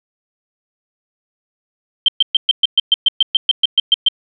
sine tone bursts, 3136 Hz, G7, in tune, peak -7 dBFS, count 15, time 2.06-4.085 s, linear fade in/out 2 ms, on 23 ms, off 120 ms, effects none

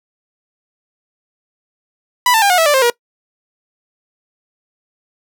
sawtooth tone with pitch steps, 987.8 / 890.3 / 802.3 / 723.1 / 651.7 / 587.3 / 529.3 / 477.1 Hz, B5 / A5 / G5 / F#5 / E5 / D5 / C5 / A#4, 0 / +20 / +40 / -40 / -20 / 0 / +20 / +40 cents, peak -6 dBFS, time 2.26-2.9 s, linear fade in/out 2 ms, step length 80 ms, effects noise-tail reverb RT60 0.1 s tail -22 dB re dry

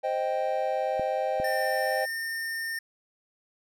triangle chord, C minor, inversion none, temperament equal, 523.3 / 622.3 / 784 Hz, C5 / Eb5 / G5, 0 / 0 / 0 cents, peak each -28 dBFS, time 0.03-2.06 s, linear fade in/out 20 ms
clicks, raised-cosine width 2 ms, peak -23 / -22 dBFS, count 2, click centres 0.996 / 1.4 s
square tone with pitch glide, 1804 to 1815.5 Hz, A6 to A#6, +43 to -46 cents, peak -31 dBFS, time 1.44-2.79 s, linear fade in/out 5 ms, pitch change +11 cents, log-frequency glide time 1.78-2.13 s
effects none

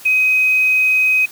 sine tone with quantisation, 2520 Hz, D#7, 21 cents sharp, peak -11 dBFS, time 0.05-1.26 s, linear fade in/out 10 ms, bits 6, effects white hiss -39 dBFS RMS until 1.31 s + high-pass 80 Hz 12 dB/octave

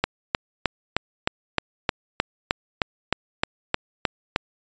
click train, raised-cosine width 0.3 ms, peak -3 dBFS, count 15, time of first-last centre 0.04-4.361 s, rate 3.24 Hz, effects resampled to 16000 Hz

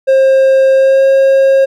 triangle tone with pitch glide, 533 to 539.5 Hz, C5 to C#5, +32 to -47 cents, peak -3 dBFS, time 0.07-1.66 s, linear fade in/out 20 ms, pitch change +21 cents, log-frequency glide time 0.74-1.04 s, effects none

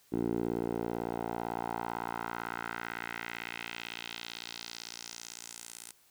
10% pulse tone with band-pass filter sweep, 57.9 Hz, A#1, 11 cents flat, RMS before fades -38 dBFS, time 0.12-5.92 s, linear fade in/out 10 ms, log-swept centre 330 to 9400 Hz, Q 1.9, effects white hiss -65 dBFS RMS until 6.1 s

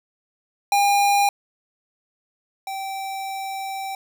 square tone pair in turn, 807 / 776.7 Hz, G#5 / G5, -50 / -16 cents, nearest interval minor second, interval 66 cents, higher first, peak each -16 / -28 dBFS, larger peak first, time 0.72-1.29 / 2.67-3.95 s, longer second, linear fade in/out 2 ms, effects none

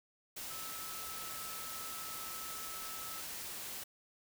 sine tone in noise, 1304 Hz, E6, 19 cents flat, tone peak -49 dBFS, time 0.5-3.21 s, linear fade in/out 10 ms, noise white, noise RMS -44 dBFS, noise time 0.36-3.84 s, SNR -8 dB, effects none

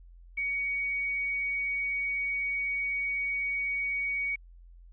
sine tone with quantisation, 2246 Hz, C#7, 22 cents sharp, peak -28 dBFS, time 0.37-4.36 s, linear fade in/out 10 ms, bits 9, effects added 43 Hz sine -49 dBFS peak until 4.92 s + resampled to 8000 Hz

